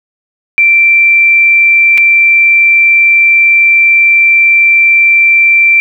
sine tone with dropouts, 2349 Hz, D7, in tune, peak -3 dBFS, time 0.58-5.8 s, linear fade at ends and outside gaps 0 ms, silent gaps 1.976-1.98 s, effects 7-bit

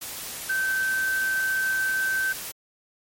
sine tone in noise, 1547 Hz, G6, 23 cents flat, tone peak -22 dBFS, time 0.49-2.33 s, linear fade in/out 10 ms, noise white, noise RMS -35 dBFS, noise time 0.01-2.52 s, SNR +10 dB, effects MP3 64 kbps

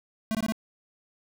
square tone bursts, 220 Hz, A3, in tune, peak -26 dBFS, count 4, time 0.31-0.522 s, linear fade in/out 0 ms, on 38 ms, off 20 ms, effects none

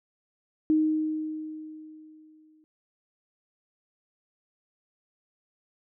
sine tone with exponential decay, 311.1 Hz, D#4, in tune, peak -18 dBFS, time 0.7-2.64 s, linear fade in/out 0 ms, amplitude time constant 420 ms, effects none

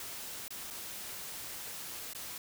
white noise with dropouts, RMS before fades -43 dBFS, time 0-2.38 s, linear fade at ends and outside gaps 2 ms, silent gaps 0.481-0.505 / 0.703-0.707 / 2.134-2.148 s, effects none

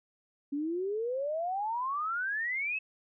sine exponential sweep, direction up, 277.2 to 2637 Hz, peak -30 dBFS, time 0.52-2.79 s, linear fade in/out 10 ms, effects none

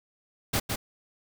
pink noise with echo, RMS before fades -26 dBFS, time 0.53-0.6 s, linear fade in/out 10 ms, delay 160 ms, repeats 1, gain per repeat -4 dB, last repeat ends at 0.76 s, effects none

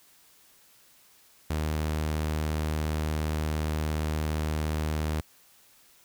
sawtooth tone, 77.2 Hz, D#2, 13 cents flat, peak -23 dBFS, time 1.5-5.21 s, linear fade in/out 5 ms, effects white hiss -59 dBFS RMS until 6.04 s

